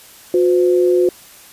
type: tone pair together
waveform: sine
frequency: 360.5 / 509.8 Hz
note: F#4 / C5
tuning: -45 / -45 cents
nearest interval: tritone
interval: 600 cents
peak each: -11 / -18 dBFS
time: 0.34-1.09 s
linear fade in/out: 2 ms
effects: white hiss -42 dBFS RMS until 1.52 s + resampled to 32000 Hz

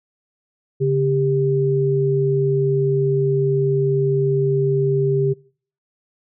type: tone pair together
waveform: sine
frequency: 140.4 / 396.4 Hz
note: C#3 / G4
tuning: +22 / +19 cents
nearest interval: octave + tritone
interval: 1797 cents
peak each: -18 dBFS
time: 0.8-5.34 s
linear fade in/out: 20 ms
effects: noise-tail reverb RT60 0.5 s tail -24 dB re dry

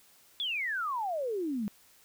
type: exponential sweep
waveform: sine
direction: down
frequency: 3520 to 196 Hz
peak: -30 dBFS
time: 0.4-1.68 s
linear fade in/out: 0 ms
effects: white hiss -61 dBFS RMS until 2.04 s

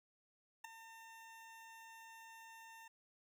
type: tone with ADSR envelope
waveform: 20% pulse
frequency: 905 Hz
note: A5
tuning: 48 cents sharp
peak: -38 dBFS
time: 0.64-2.88 s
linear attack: 7 ms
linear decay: 8 ms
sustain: -12 dB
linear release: 5 ms
effects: none

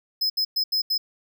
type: tone bursts at uneven times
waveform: square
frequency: 5100 Hz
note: D#8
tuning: 42 cents sharp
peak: -21 dBFS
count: 5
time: 0.21-0.3 / 0.37-0.45 / 0.56-0.64 / 0.72-0.82 / 0.9-0.98 s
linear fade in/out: 10 ms
effects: none

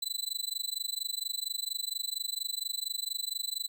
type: tone with amplitude modulation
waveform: sawtooth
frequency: 4000 Hz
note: B7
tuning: 21 cents sharp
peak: -26 dBFS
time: 0.02-3.68 s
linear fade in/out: 5 ms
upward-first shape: sine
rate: 24.3 Hz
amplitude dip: 100%
effects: none

